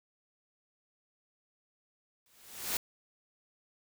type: noise with exponential growth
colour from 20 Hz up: white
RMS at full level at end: -30 dBFS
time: 2.26-2.77 s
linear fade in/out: 2 ms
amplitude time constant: 110 ms
effects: none